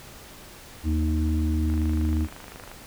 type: harmonic tone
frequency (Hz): 77.78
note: D#2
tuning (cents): 0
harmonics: 1 / 3 / 4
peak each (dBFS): -22 / -30 / -29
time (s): 0.83-2.28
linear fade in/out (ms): 50
type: click train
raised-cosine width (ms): 0.5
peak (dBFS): -26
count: 27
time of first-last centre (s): 1.7-2.716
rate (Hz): 25.6
effects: pink hiss -45 dBFS RMS until 2.86 s